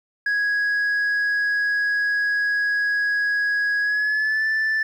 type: tone with pitch glide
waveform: sine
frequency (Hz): 1661.2 to 1760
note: G#6 to A6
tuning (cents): 0 to 0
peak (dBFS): -16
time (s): 0.26-4.83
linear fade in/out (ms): 5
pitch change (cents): +100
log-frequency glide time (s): 3.81-4.45
effects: tanh soft clip ceiling -18 dBFS + 9-bit